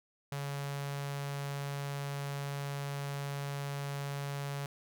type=tone with notch filter; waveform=sawtooth; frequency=141.2 Hz; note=C#3; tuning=32 cents sharp; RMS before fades=-38 dBFS; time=0.32-4.66 s; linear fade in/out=2 ms; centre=300 Hz; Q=1.4; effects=none